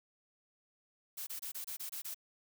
blue noise bursts, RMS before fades -42 dBFS, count 8, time 1.17-2.145 s, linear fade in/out 10 ms, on 100 ms, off 25 ms, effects none

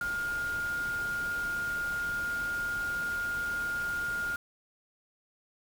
sine tone in noise, 1416 Hz, F6, 23 cents sharp, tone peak -30 dBFS, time 0.01-4.36 s, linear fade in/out 2 ms, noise pink, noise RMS -44 dBFS, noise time 0.01-4.36 s, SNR +11 dB, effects none

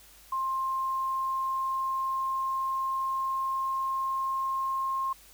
sine tone with pitch glide, 1058 to 1067.2 Hz, C6 to C6, +19 to +34 cents, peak -27 dBFS, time 0.32-5.13 s, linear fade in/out 5 ms, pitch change +15 cents, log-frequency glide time 0.71-5.01 s, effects added 50 Hz sine -60 dBFS peak until 5.33 s + white hiss -55 dBFS RMS until 5.33 s

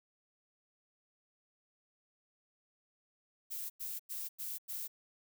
violet noise bursts, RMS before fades -41 dBFS, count 5, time 3.5-4.88 s, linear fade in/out 20 ms, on 200 ms, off 95 ms, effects none

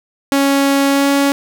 sawtooth tone with pitch glide, 277.2 to 279.8 Hz, C#4 to C#4, 0 to +16 cents, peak -7 dBFS, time 0.32-1.32 s, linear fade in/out 0 ms, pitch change +16 cents, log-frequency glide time 0.89-1.09 s, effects none

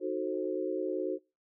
sine chord, D# diminished seventh, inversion none, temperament equal with one note detuned, 311.1 / 370 / 440 / 528.1 Hz, D#4 / F#4 / A4 / C5, 0 / 0 / 0 / +16 cents, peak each -37 / -33 / -38 / -37 dBFS, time 0-1.19 s, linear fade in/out 50 ms, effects noise-tail reverb RT60 0.3 s tail -26 dB re dry

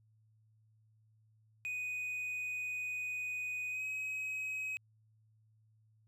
triangle tone with pitch glide, 2489 to 2540 Hz, D#7 to D#7, 0 to +35 cents, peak -35 dBFS, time 1.65-4.77 s, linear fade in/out 0 ms, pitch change +35 cents, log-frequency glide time 3.7-3.84 s, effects added 109 Hz sine -66 dBFS peak until 6.07 s

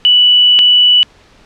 sine tone pair in turn, 2960 / 2960 Hz, F#7 / F#7, 0 / 0 cents, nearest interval unison, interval 0 cents, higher neither, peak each -4 dBFS, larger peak neither, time 0.05-0.59 / 0.59-1.03 s, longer first, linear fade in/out 0 ms, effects pink hiss -45 dBFS RMS until 1.45 s + low-pass 5000 Hz 12 dB/octave

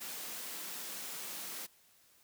white high-pass noise, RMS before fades -43 dBFS, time 0-1.67 s, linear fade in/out 20 ms, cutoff 150 Hz, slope 48 dB/octave, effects white hiss -66 dBFS RMS until 2.23 s

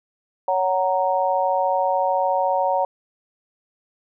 harmonic tone, 186.1 Hz, F#3, 10 cents sharp, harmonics 3 / 4 / 5, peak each -22 / -22 / -22 dBFS, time 0.48-2.85 s, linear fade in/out 2 ms, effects none

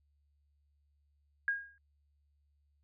sine tone with exponential decay, 1630 Hz, G#6, 33 cents flat, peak -26 dBFS, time 1.48-1.78 s, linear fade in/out 1 ms, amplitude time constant 64 ms, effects added 72 Hz sine -70 dBFS peak until 2.83 s

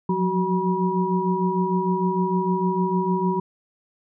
sine tone cluster, 178 / 184.6 / 375.7 / 966 Hz, F3 / F#3 / F#4 / B5, +33 / -4 / +26 / -39 cents, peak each -25 dBFS, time 0.09-3.4 s, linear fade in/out 5 ms, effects none

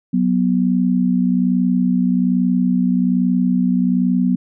sine tone pair together, 185 / 246.2 Hz, F#3 / B3, 0 / -5 cents, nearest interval perfect fourth, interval 495 cents, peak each -16 dBFS, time 0.13-4.36 s, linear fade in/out 10 ms, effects none

